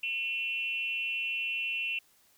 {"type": "tone with frequency modulation", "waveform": "sine", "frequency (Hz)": 2706, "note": "E7", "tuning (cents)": 45, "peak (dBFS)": -30, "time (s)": [0.03, 1.99], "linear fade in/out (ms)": 5, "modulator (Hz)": 254, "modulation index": 0.66, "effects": ["white hiss -65 dBFS RMS until 2.37 s"]}